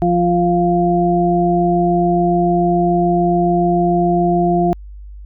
harmonic tone, 174.61 Hz, F3, in tune, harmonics 1 / 2 / 4, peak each -16 / -16 / -16 dBFS, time 0.02-4.73 s, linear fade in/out 0 ms, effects added 50 Hz sine -31 dBFS peak until 5.25 s

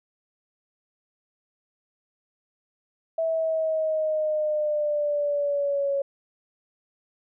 sine linear sweep, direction down, 654 to 554.4 Hz, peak -22 dBFS, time 3.18-6.02 s, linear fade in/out 5 ms, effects none

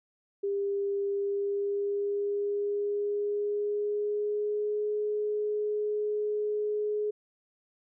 sine tone with pitch glide, 400 to 420.4 Hz, G4 to G#4, +35 to +21 cents, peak -27 dBFS, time 0.43-7.11 s, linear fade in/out 10 ms, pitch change +86 cents, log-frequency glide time 1.09-4.9 s, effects none

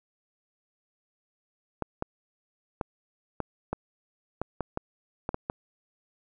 clicks, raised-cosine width 1 ms, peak -15 dBFS, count 11, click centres 1.823 / 2.024 / 2.812 / 3.403 / 3.73 / 4.416 / 4.607 / 4.774 / 5.291 / 5.344 / 5.499 s, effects none

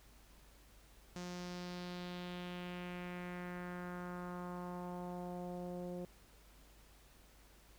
sawtooth tone with low-pass filter sweep, 178 Hz, F3, 33 cents sharp, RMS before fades -45 dBFS, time 1.16-6.05 s, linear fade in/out 0 ms, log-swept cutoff 6400 to 510 Hz, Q 2.3, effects added 50 Hz sine -63 dBFS peak until 7.78 s + pink hiss -65 dBFS RMS until 7.78 s

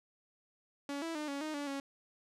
sawtooth tone with pitch steps, 282.8 / 329.2 / 301.9 / 280.5 / 309.3 / 287.6 / 276.6 Hz, C#4 / E4 / D4 / C#4 / D#4 / D4 / C#4, +35 / -2 / +48 / +21 / -10 / -36 / -4 cents, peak -33 dBFS, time 0.89-1.8 s, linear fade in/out 2 ms, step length 130 ms, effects low-pass 9000 Hz 12 dB/octave

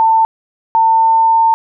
sine tone pair in turn, 894 / 899.7 Hz, A5 / A5, +27 / +38 cents, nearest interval unison, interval 11 cents, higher second, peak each -7 dBFS, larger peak neither, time 0-0.25 / 0.75-1.54 s, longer second, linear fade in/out 0 ms, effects none

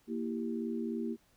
sine chord, E diminished, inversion second, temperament equal with one note detuned, 233.1 / 329.6 / 393.1 Hz, Bb3 / E4 / G4, 0 / 0 / +5 cents, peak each -35 / -39 / -40 dBFS, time 0.07-1.17 s, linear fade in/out 50 ms, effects pink hiss -69 dBFS RMS until 1.36 s

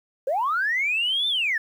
sine linear two-way sweep, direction up then down, 495.8 to 3600 to 1693 Hz, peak -20 dBFS, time 0.27-1.58 s, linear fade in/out 5 ms, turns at 1.28 s, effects tanh soft clip ceiling -16 dBFS + 9-bit

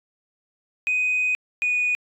sine tone pair in turn, 2500 / 2470 Hz, D#7 / D#7, +8 / -13 cents, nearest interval unison, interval 21 cents, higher first, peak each -18 dBFS, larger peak neither, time 0.87-1.35 / 1.62-1.95 s, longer first, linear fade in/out 0 ms, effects tanh soft clip ceiling -16 dBFS

